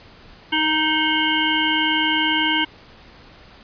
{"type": "harmonic tone with a mistuned harmonic", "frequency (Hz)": 311.1, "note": "D#4", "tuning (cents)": 0, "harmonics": [1, 3, 5, 7, 9, 10], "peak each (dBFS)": [-24, -24, -24, -24, -24, -24], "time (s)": [0.52, 2.65], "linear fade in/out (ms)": 10, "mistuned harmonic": 9, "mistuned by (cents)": 33, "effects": ["pink hiss -46 dBFS RMS until 3.63 s", "resampled to 11025 Hz"]}